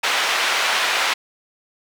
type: band-pass noise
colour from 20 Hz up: white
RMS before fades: -20 dBFS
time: 0.03-1.14 s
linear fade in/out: 10 ms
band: 700 to 3000 Hz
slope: 12 dB/octave
effects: none